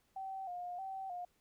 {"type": "tone with vibrato", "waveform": "sine", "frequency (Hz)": 740, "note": "F#5", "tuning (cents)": 0, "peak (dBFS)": -40, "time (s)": [0.16, 1.25], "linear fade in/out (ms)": 5, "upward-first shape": "square", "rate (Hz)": 1.6, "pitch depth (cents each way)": 68, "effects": ["pink hiss -75 dBFS RMS until 1.4 s"]}